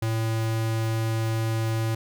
square tone, 112.2 Hz, A2, 34 cents sharp, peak -24 dBFS, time 0.02-1.95 s, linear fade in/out 5 ms, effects none

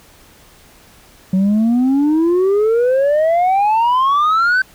sine exponential sweep, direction up, 184.1 to 1553 Hz, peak -8 dBFS, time 1.33-4.62 s, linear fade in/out 5 ms, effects tanh soft clip ceiling -10 dBFS + pink hiss -46 dBFS RMS until 4.74 s

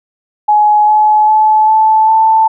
sine tone with pitch steps, 842 / 852.3 / 862.7 / 873.2 / 883.9 Hz, G#5 / G#5 / A5 / A5 / A5, +24 / +45 / -34 / -13 / +8 cents, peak -5 dBFS, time 0.48-2.48 s, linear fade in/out 10 ms, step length 400 ms, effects none

